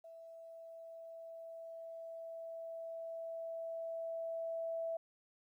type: tone with level ramp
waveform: sine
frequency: 659.3 Hz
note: E5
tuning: in tune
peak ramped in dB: -51 to -36 dBFS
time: 0.04-4.97 s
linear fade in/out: 5 ms
effects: 13-bit